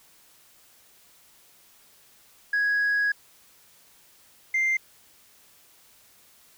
sine tone pair in turn, 1661.2 / 2093 Hz, G#6 / C7, 0 / 0 cents, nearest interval major third, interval 400 cents, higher second, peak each -19 dBFS, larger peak neither, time 2.53-3.12 / 4.54-4.77 s, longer first, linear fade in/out 5 ms, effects tanh soft clip ceiling -19 dBFS + white hiss -57 dBFS RMS until 6.57 s

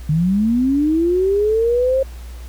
sine linear sweep, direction up, 146.83 to 539 Hz, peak -13 dBFS, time 0.09-2.03 s, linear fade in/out 5 ms, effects added 60 Hz sine -30 dBFS peak until 2.48 s + pink hiss -45 dBFS RMS until 2.48 s

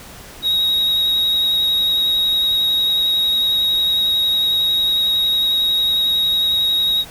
triangle tone with vibrato, 3789 Hz, A#7, 27 cents sharp, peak -13 dBFS, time 0.42-7.05 s, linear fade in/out 50 ms, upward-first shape sine, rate 11 Hz, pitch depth 10 cents each way, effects pink hiss -38 dBFS RMS until 7.1 s

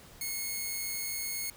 5% pulse tone, 2179 Hz, C#7, 30 cents flat, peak -23 dBFS, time 0.21-1.5 s, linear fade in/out 2 ms, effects pink hiss -54 dBFS RMS until 1.56 s

